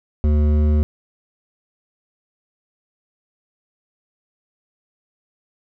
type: tone with hard clipping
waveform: triangle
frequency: 75.1 Hz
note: D2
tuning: 39 cents sharp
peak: -15 dBFS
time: 0.24-0.83 s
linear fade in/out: 0 ms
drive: 15 dB
effects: none